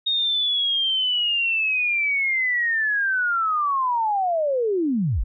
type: linear sweep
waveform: sine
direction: down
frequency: 3729 to 30.87 Hz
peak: -19 dBFS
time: 0.06-5.24 s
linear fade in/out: 10 ms
effects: none